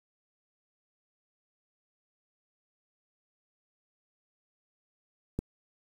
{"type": "click", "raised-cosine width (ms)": 3, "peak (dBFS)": -17, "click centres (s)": 5.39, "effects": ["8-bit"]}